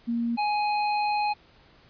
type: tone pair in turn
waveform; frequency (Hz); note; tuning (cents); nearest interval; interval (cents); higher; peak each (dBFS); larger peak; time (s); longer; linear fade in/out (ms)
sine / square; 234.2 / 834.6; A#3 / G#5; +8 / +8; octave + minor seventh; 2200; second; -24; neither; 0.07-0.37 / 0.37-1.34; second; 20
effects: pink hiss -57 dBFS RMS until 1.89 s + resampled to 11025 Hz